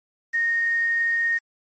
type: tone with quantisation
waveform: sine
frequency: 1852 Hz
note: A#6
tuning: 12 cents flat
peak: -19 dBFS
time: 0.33-1.39 s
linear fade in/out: 20 ms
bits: 7
effects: MP3 32 kbps